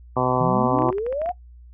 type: harmonic tone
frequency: 126.9 Hz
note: B2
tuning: 47 cents sharp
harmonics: 1 / 2 / 3 / 4 / 5 / 6 / 7 / 8 / 9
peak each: -27 / -27 / -27 / -27 / -27 / -27 / -27 / -27 / -27 dBFS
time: 0.16-0.91 s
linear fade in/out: 10 ms
type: exponential sweep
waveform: sine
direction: up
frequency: 151.5 to 743 Hz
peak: -22 dBFS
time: 0.4-1.32 s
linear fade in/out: 10 ms
type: clicks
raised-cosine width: 0.5 ms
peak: -23 dBFS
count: 10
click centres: 0.788 / 0.821 / 0.889 / 0.927 / 0.983 / 1.065 / 1.126 / 1.217 / 1.26 / 1.291 s
effects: noise-tail reverb RT60 0.1 s tail -18 dB re dry + added 60 Hz sine -42 dBFS peak until 1.73 s